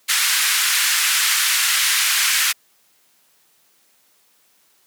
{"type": "band-pass noise", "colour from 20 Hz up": "pink", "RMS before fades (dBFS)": -18, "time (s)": [0.08, 2.53], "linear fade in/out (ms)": 20, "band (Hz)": [1500, 14000], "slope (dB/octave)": 24, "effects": ["white hiss -59 dBFS RMS until 4.86 s", "high-pass 150 Hz 12 dB/octave"]}